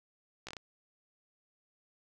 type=slowing click train; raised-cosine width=0.2 ms; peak=-25 dBFS; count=5; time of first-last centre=0.47-0.568 s; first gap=16 ms; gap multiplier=1.29; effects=none